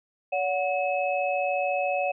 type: tone cluster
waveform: sine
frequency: 568 / 734 / 2578 Hz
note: C#5 / F#5 / E7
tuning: +42 / -14 / -39 cents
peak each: -27 / -27 / -31 dBFS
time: 0.32-2.12 s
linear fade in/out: 10 ms
effects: none